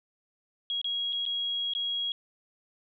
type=tone with dropouts; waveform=sine; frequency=3300 Hz; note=G#7; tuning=12 cents flat; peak=-28 dBFS; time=0.7-2.12 s; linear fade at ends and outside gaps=1 ms; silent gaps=0.815-0.844 / 1.125-1.129 / 1.254-1.262 / 1.736-1.75 s; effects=none